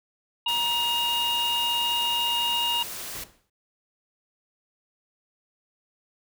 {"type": "harmonic tone", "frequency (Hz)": 946, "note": "A#5", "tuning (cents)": 25, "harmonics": [1, 3, 4], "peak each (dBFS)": [-29, -24, -35], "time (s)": [0.46, 2.83], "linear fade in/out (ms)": 5}
{"type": "noise", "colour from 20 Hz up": "white", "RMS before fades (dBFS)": -36, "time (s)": [0.48, 3.24], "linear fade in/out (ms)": 5}
{"type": "noise with exponential decay", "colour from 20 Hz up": "pink", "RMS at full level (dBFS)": -38, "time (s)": [3.15, 3.5], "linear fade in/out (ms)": 5, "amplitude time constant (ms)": 74}
{"effects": []}